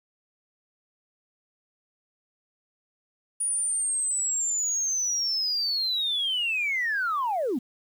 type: linear sweep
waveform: sine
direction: down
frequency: 9670 to 212.9 Hz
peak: -23 dBFS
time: 3.4-7.59 s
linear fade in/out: 10 ms
effects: tanh soft clip ceiling -20 dBFS + 9-bit